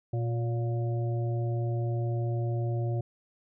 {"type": "harmonic tone with a mistuned harmonic", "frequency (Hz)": 118.4, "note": "A#2", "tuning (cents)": 27, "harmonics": [1, 3, 5, 6], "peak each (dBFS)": [-27, -37, -41, -43], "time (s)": [0.13, 3.01], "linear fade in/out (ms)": 5, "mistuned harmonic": 5, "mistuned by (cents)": -55, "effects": []}